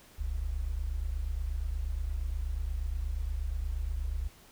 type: tone pair together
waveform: sine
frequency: 40.69 / 69.1 Hz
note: E1 / C#2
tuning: -22 / -5 cents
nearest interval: major sixth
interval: 917 cents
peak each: -33 / -33 dBFS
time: 0.18-4.29 s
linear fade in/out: 20 ms
effects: pink hiss -57 dBFS RMS until 4.51 s